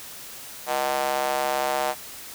square tone with high-pass filter, 68.7 Hz, C#2, 15 cents flat, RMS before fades -25 dBFS, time 0.66-1.95 s, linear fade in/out 50 ms, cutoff 690 Hz, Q 3, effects white hiss -40 dBFS RMS until 2.34 s

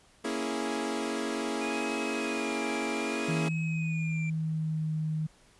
sawtooth chord, A# half-diminished seventh, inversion none, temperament equal, 233.1 / 277.2 / 329.6 / 415.3 Hz, A#3 / C#4 / E4 / G#4, 0 / 0 / 0 / 0 cents, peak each -32 dBFS, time 0.24-3.49 s, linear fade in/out 10 ms
triangle tone with vibrato, 2451 Hz, D#7, 27 cents flat, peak -36 dBFS, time 1.61-4.3 s, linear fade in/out 5 ms, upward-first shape sine, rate 0.64 Hz, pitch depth 70 cents each way
sine tone with pitch glide, 161.7 to 156.28 Hz, E3 to D#3, -33 to +8 cents, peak -28 dBFS, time 3.28-5.27 s, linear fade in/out 10 ms, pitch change -59 cents, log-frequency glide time 3.86-4.93 s
effects pink hiss -61 dBFS RMS until 5.59 s + resampled to 24000 Hz

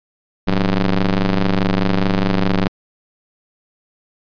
sawtooth ring-modulated tone, 98 Hz, G2, in tune, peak -7 dBFS, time 0.47-2.68 s, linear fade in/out 10 ms, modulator 85.6 Hz, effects resampled to 11025 Hz

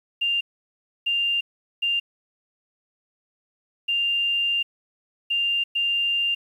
sine tone bursts at uneven times, 2794 Hz, F7, in tune, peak -20 dBFS, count 6, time 0.21-0.41 / 1.06-1.41 / 1.82-2 / 3.88-4.63 / 5.3-5.64 / 5.75-6.35 s, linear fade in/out 10 ms, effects 9-bit

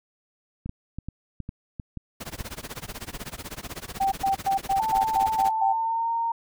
clicks, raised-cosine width 5 ms, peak -21 dBFS, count 9, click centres 0.66 / 0.694 / 0.986 / 1.086 / 1.403 / 1.491 / 1.798 / 1.973 / 2.408 s
pink noise with tremolo, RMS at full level -34 dBFS, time 2.2-5.51 s, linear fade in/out 10 ms, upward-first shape sine, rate 16 Hz, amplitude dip 95%
sine tone bursts, 780 Hz, G5, 9 cents flat, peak -20 dBFS, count 8, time 4-5.73 s, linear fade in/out 10 ms, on 120 ms, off 110 ms
sine tone with pitch glide, 883 to 922.1 Hz, A5 to A#5, +6 to -19 cents, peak -23 dBFS, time 4.79-6.32 s, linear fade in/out 5 ms, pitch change +75 cents, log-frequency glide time 5.53-6.1 s
effects none

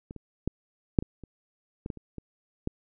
clicks, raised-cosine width 3 ms, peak -27 / -28 / -14 / -6 / -21 / -30 / -22 / -20 / -30 / -25 / -16 dBFS, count 11, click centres 0.109 / 0.163 / 0.476 / 0.988 / 1.025 / 1.237 / 1.861 / 1.902 / 1.973 / 2.183 / 2.674 s, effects none

